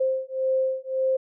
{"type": "beating tone pair", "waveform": "sine", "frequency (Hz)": [524, 525.8], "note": ["C5", "C5"], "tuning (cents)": [2, 8], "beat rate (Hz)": 1.8, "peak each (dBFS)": -25, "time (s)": [0, 1.17], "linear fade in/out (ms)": 10, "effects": []}